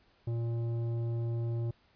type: tone with tanh clipping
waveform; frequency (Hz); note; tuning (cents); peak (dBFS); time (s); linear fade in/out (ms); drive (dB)
sine; 116.54; A#2; 0; -32; 0.27-1.71; 5; 11
effects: pink hiss -67 dBFS RMS until 1.95 s + resampled to 11025 Hz